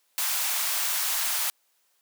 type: high-pass noise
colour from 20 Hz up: white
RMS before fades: -27 dBFS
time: 0.18-1.5 s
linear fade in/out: 0 ms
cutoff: 690 Hz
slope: 24 dB/octave
effects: white hiss -69 dBFS RMS until 2.01 s + high-pass 400 Hz 12 dB/octave